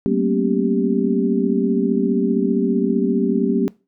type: tone cluster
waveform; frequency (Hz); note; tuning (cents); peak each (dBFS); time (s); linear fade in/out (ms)
sine; 191.4 / 224.8 / 239.9 / 275.4 / 391.9; G3 / A3 / A#3 / C#4 / G4; -41 / +37 / +50 / -11 / 0; -22; 0.06-3.68; 0
effects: noise-tail reverb RT60 0.3 s tail -22 dB re dry